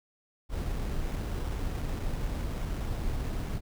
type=noise with sample-and-hold; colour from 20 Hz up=brown; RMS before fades=-32 dBFS; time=0.49-3.61 s; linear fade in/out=50 ms; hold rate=4410 Hz; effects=none